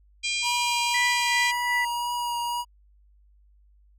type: harmonic tone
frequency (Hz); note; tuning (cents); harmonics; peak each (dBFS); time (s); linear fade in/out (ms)
802; G5; +39; 3 / 4 / 5 / 6 / 7 / 8 / 9 / 10; -28 / -31 / -36 / -34 / -39 / -40 / -39 / -37; 0.23-1.52; 20
type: tone with vibrato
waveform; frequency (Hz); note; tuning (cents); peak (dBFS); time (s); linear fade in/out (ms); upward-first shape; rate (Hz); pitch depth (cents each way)
square; 958; A#5; +47; -27; 0.42-2.65; 50; triangle; 1.9; 17
type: tone with tremolo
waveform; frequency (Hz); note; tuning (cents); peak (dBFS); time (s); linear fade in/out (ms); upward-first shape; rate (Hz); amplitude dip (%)
sine; 1975.5; B6; 0; -22; 0.94-1.85; 5; sine; 2.7; 65
effects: added 50 Hz sine -55 dBFS peak until 3.98 s